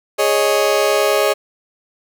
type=chord; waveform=35% pulse; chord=Ab suspended fourth; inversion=none; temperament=just; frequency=415.3 / 553.7 / 623 Hz; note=Ab4 / Db5 / Eb5; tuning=0 / -2 / +2 cents; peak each=-16 dBFS; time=0.18-1.34 s; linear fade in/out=20 ms; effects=none